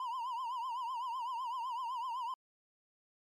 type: tone with vibrato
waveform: triangle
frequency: 980 Hz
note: B5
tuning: 14 cents flat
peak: -34 dBFS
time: 0-2.34 s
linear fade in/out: 2 ms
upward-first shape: triangle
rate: 7.9 Hz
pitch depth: 150 cents each way
effects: MP3 96 kbps